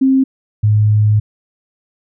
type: tone pair in turn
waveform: sine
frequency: 265.7 / 106.08 Hz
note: C4 / G#2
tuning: +27 / +37 cents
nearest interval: octave + major third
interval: 1590 cents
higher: first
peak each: -8 dBFS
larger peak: neither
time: 0.01-0.24 / 0.63-1.2 s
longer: second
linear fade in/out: 10 ms
effects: none